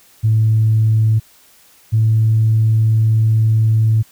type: tone pair in turn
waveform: sine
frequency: 110 / 110.54 Hz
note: A2 / A2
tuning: 0 / +8 cents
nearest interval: unison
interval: 8 cents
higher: second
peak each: -9 dBFS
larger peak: neither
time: 0.23-1.2 / 1.92-4.03 s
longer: second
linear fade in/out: 20 ms
effects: tanh soft clip ceiling -5 dBFS + white hiss -49 dBFS RMS until 4.11 s